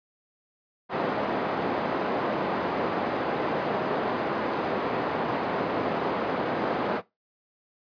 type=band-pass noise; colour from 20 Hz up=white; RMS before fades=-28 dBFS; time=0.89-7.02 s; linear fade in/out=50 ms; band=200 to 800 Hz; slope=12 dB/octave; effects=noise-tail reverb RT60 0.2 s tail -19 dB re dry + resampled to 11025 Hz